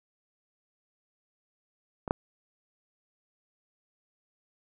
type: clicks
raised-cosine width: 1 ms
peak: -20 / -10 dBFS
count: 2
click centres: 2.078 / 2.109 s
effects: none